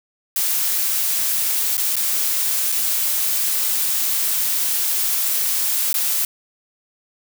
blue noise with dropouts, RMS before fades -20 dBFS, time 0.36-6.25 s, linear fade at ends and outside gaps 2 ms, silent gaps 1.77-1.778 / 1.957-1.965 / 2.719-2.723 / 5.93-5.941 s, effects none

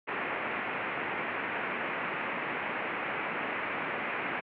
white low-pass noise, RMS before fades -34 dBFS, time 0.07-4.41 s, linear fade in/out 20 ms, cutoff 2500 Hz, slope 48 dB/octave, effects high-pass 200 Hz 12 dB/octave

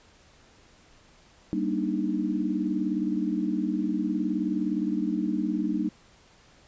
sine chord, Eb major seventh, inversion first, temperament just, 194.45 / 233.3 / 291.7 / 311.1 Hz, G3 / Bb3 / D4 / Eb4, -14 / +2 / -12 / 0 cents, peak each -30 / -31 / -31 / -29 dBFS, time 1.53-5.89 s, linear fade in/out 0 ms, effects pink hiss -57 dBFS RMS until 6.67 s + resampled to 16000 Hz

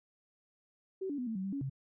sine tone with pitch steps, 381.3 / 286.9 / 248.5 / 223.7 / 189.1 / 194.7 / 278.7 / 135.1 Hz, G4 / D4 / B3 / A3 / F#3 / G3 / C#4 / C#3, -48 / -40 / +11 / +29 / +38 / -12 / +9 / -44 cents, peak -34 dBFS, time 1.01-1.698 s, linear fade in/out 10 ms, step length 86 ms, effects none

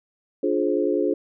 sine chord, D half-diminished seventh, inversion none, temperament just, 293.7 / 352.4 / 422.9 / 528.6 Hz, D4 / F4 / Ab4 / C5, 0 / +16 / +31 / +18 cents, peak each -25 / -24 / -24 / -27 dBFS, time 0.43-1.14 s, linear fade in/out 5 ms, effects none

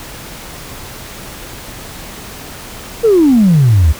sine exponential sweep, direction down, 479.7 to 70.9 Hz, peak -4 dBFS, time 3.03-3.93 s, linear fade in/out 20 ms, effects tanh soft clip ceiling -2 dBFS + pink hiss -30 dBFS RMS until 3.99 s

